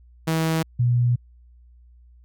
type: tone pair in turn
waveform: sawtooth / sine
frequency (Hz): 161.3 / 121.5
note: E3 / B2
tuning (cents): -37 / -28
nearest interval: perfect fourth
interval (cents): 491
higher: first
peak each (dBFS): -16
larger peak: neither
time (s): 0.27-0.63 / 0.79-1.16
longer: second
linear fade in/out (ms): 10
effects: added 60 Hz sine -48 dBFS peak until 2.24 s